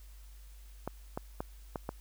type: clicks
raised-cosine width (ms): 1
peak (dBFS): -21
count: 5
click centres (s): 0.876 / 1.175 / 1.405 / 1.758 / 1.891
effects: added 50 Hz sine -49 dBFS peak until 2 s + white hiss -63 dBFS RMS until 2 s